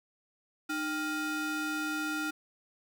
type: ring-modulated tone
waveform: square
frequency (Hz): 547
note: C#5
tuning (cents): -23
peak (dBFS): -29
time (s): 0.69-2.31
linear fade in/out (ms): 10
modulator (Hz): 853
effects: none